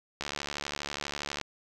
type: click train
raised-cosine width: 0.2 ms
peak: -16 dBFS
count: 88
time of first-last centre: 0.21-1.413 s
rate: 72.3 Hz
effects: none